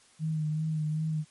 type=tone with vibrato; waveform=sine; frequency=155.56 Hz; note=D#3; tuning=in tune; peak=-27 dBFS; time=0.19-1.25 s; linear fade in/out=50 ms; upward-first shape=sine; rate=2.6 Hz; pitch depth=30 cents each way; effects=white hiss -60 dBFS RMS until 1.3 s + MP3 48 kbps